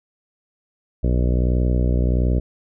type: harmonic tone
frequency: 61.4 Hz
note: B1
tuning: 9 cents flat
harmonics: 1 / 2 / 3 / 4 / 5 / 6 / 7 / 8 / 9 / 10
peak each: -17 / -23 / -27 / -29 / -31 / -33 / -34 / -35 / -36 / -37 dBFS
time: 1.03-2.4 s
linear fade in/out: 10 ms
effects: none